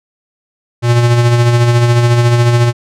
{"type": "tone with tremolo", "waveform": "square", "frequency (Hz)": 119.5, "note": "A#2", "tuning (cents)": 43, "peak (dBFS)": -6, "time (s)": [0.82, 2.73], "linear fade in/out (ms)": 50, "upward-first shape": "sine", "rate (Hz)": 14, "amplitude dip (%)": 40, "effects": ["low-pass 8000 Hz 12 dB/octave"]}